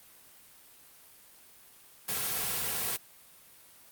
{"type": "noise with comb filter", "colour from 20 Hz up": "white", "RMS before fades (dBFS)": -32, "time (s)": [2.08, 2.97], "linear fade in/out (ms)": 10, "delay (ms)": 3.3, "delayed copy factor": -0.6, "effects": ["white hiss -56 dBFS RMS until 3.91 s", "Opus 32 kbps"]}